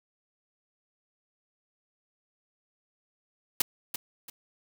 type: noise with echo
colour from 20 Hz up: white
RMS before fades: -23 dBFS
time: 3.6-3.62 s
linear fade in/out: 5 ms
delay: 340 ms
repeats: 2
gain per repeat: -10 dB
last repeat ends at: 4.3 s
effects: none